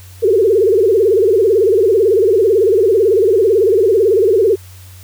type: tone with vibrato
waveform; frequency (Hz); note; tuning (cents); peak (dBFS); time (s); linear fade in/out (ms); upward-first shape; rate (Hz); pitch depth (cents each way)
sine; 415.3; G#4; 0; -8; 0.22-4.56; 20; sine; 18; 210
effects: added 92 Hz sine -35 dBFS peak until 5.03 s + white hiss -43 dBFS RMS until 5.03 s